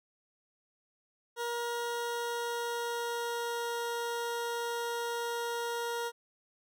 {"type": "tone with pitch glide", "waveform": "20% pulse", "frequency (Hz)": [473.8, 470.8], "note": ["A#4", "A#4"], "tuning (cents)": [28, 17], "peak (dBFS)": -28, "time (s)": [1.36, 6.12], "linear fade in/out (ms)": 50, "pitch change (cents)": -11, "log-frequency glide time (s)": [1.81, 3.78], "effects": []}